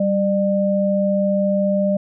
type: tone pair together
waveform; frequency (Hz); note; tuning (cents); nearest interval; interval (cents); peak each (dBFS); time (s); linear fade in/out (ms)
sine; 195.2 / 600; G3 / D5; -7 / +37; octave + perfect fifth; 1944; -18; 0-1.97; 5
effects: none